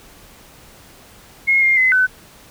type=tone with pitch steps; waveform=sine; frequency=2157 / 2120 / 2039 / 1510 Hz; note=C#7 / C7 / C7 / F#6; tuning=-48 / +22 / -45 / +35 cents; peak=-11 dBFS; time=1.47-2.07 s; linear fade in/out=20 ms; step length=150 ms; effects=pink hiss -45 dBFS RMS until 2.5 s